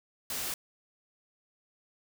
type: noise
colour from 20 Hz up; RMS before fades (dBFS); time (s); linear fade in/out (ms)
white; -35; 0.3-0.54; 2
effects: none

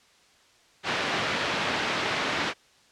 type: band-pass noise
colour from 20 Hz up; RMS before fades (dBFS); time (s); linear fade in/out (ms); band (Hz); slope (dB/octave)
white; -28; 0.83-2.54; 50; 120 to 2700; 12
effects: white hiss -59 dBFS RMS until 2.91 s + low-pass 6000 Hz 12 dB/octave

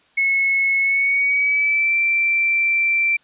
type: tone with pitch glide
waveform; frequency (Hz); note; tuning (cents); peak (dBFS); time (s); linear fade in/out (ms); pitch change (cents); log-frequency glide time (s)
sine; 2189 to 2346; C#7 to D7; -22 to -2; -15; 0.17-3.17; 10; +120; 0.8-1.96
effects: white hiss -57 dBFS RMS until 3.23 s + resampled to 8000 Hz

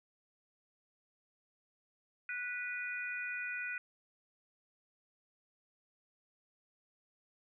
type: harmonic tone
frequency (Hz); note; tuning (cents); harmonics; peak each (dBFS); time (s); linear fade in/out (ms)
491.8; B4; -7; 3 / 4 / 5; -40 / -44 / -41; 2.29-3.78; 2
effects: none

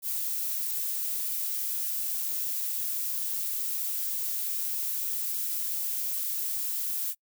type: noise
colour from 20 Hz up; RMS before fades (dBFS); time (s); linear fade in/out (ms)
violet; -31; 0.02-7.15; 50
effects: noise-tail reverb RT60 0.1 s tail -26 dB re dry

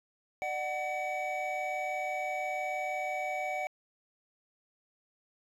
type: tone cluster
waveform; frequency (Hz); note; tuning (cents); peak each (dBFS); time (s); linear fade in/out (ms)
triangle; 599 / 745 / 2274; D5 / F#5 / C#7; +34 / +12 / +44; -35 / -32 / -35; 0.42-3.67; 0
effects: tanh soft clip ceiling -24 dBFS

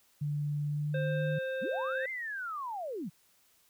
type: tone with pitch glide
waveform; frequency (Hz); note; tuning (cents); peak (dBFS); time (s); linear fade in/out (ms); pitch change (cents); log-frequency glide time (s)
sine; 146.83 to 152.18; D3 to D#3; 0 to -38; -30; 0.21-1.39; 10; +62; 0.67-1.24
type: harmonic tone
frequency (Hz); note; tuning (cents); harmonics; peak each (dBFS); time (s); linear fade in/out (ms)
525; C5; +6; 1 / 3 / 5 / 7; -33 / -39 / -50 / -52; 0.94-2.06; 5
type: linear two-way sweep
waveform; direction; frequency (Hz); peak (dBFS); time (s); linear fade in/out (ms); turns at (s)
sine; up then down; 138.7 to 2113 to 138.7; -35; 1.61-3.1; 20; 2.1
effects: white hiss -67 dBFS RMS until 3.69 s

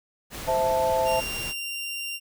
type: noise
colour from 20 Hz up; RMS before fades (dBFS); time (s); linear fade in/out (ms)
pink; -36; 0.3-1.54; 50
type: chord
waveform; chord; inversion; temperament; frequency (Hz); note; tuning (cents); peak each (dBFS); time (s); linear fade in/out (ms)
sine; A minor; first; equal with one note detuned; 521.1 / 659.3 / 880; C5 / E5 / A5; -7 / 0 / 0; -25; 0.47-1.21; 20
type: tone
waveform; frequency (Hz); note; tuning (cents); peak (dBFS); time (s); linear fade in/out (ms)
sawtooth; 2776; F7; -11; -27; 1.04-2.2; 50
effects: none

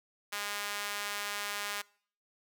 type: tone with high-pass filter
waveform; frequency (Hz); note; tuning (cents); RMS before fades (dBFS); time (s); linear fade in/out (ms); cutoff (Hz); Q
sawtooth; 204.7; G#3; -25; -37; 0.32-1.82; 10; 1400; 0.87
effects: noise-tail reverb RT60 0.5 s tail -23 dB re dry

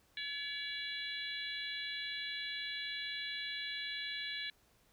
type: harmonic tone with a mistuned harmonic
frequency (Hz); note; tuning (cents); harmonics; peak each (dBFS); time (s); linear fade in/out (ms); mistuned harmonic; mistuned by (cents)
569; C#5; +45; 3 / 4 / 5 / 6 / 7; -44 / -45 / -50 / -44 / -44; 0.17-4.5; 2; 6; -16
effects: pink hiss -70 dBFS RMS until 4.92 s

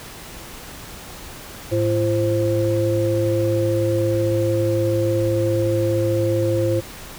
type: tone cluster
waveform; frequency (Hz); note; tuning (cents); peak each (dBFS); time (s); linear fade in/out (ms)
sine; 108 / 341.1 / 526; A2 / F4 / C5; -32 / -41 / +9; -21; 1.71-6.81; 20
effects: pink hiss -37 dBFS RMS until 7.18 s

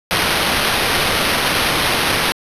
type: noise with sample-and-hold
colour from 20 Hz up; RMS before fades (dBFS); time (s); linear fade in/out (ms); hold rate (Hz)
violet; -17; 0.11-2.32; 0; 7350
effects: resampled to 32000 Hz

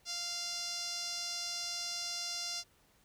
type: tone with band-pass filter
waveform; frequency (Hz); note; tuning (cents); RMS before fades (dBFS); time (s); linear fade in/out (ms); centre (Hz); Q
sawtooth; 696; F5; -6; -39; 0.05-2.64; 50; 5300; 3.8
effects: pink hiss -68 dBFS RMS until 3.04 s

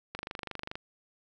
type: click train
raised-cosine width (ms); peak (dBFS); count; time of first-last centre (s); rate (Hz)
0.3; -21; 16; 0.15-0.755; 24.8
effects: none

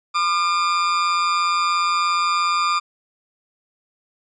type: tone with amplitude modulation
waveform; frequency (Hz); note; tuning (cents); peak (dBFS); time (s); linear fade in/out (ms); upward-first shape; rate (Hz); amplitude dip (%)
40% pulse; 1201; D6; +38; -14; 0.14-2.8; 20; sine; 177; 55
effects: resampled to 16000 Hz

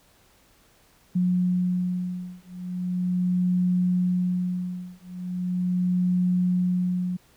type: beating tone pair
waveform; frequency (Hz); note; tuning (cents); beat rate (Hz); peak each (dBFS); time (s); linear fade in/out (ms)
sine; 180.2 / 180.59; F#3 / F#3; -45 / -42; 0.39; -25; 1.15-7.17; 10
effects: pink hiss -59 dBFS RMS until 7.36 s

